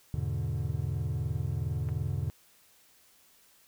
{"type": "chord", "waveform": "triangle", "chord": "E dominant seventh", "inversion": "none", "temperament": "equal with one note detuned", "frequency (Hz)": [82.41, 103.83, 123.47, 146.41], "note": ["E2", "G#2", "B2", "D3"], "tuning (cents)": [0, 0, 0, -5], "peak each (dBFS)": -33, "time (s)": [0.14, 2.3], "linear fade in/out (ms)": 0}
{"type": "clicks", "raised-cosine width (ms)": 0.5, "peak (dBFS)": [-33, -37], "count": 2, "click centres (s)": [1.888, 1.893]}
{"effects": ["white hiss -62 dBFS RMS until 3.67 s"]}